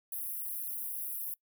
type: high-pass noise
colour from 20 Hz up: white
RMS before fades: -38 dBFS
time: 0.12-1.34 s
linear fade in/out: 2 ms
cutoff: 10000 Hz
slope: 96 dB/octave
effects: noise-tail reverb RT60 0.1 s tail -23 dB re dry